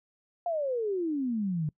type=exponential sweep; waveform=sine; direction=down; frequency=711 to 146.5 Hz; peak=-27 dBFS; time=0.46-1.69 s; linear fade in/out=2 ms; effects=noise-tail reverb RT60 0.1 s tail -25 dB re dry